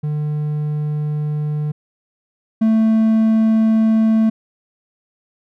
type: tone pair in turn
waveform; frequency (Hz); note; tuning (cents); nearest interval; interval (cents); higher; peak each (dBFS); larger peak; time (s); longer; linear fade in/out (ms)
triangle; 150 / 221.3; D3 / A3; +37 / +10; perfect fifth; 673; second; -16 / -9; second; 0.03-1.72 / 2.61-4.3; neither; 10
effects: none